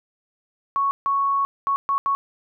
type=tone bursts at uneven times; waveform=sine; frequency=1108.7 Hz; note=C#6; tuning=in tune; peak=-18 dBFS; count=5; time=0.76-0.91 / 1.06-1.45 / 1.67-1.76 / 1.89-1.98 / 2.06-2.15 s; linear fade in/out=0 ms; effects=none